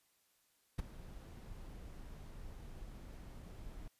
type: noise with ADSR envelope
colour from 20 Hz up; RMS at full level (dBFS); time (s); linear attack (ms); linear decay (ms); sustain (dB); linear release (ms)
brown; -33; 0.78-3.88; 12; 14; -17; 3
effects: white hiss -75 dBFS RMS until 3.99 s + resampled to 32000 Hz